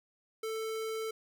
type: tone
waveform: square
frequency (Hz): 442.4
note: A4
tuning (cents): +9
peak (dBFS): -35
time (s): 0.43-1.11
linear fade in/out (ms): 5
effects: none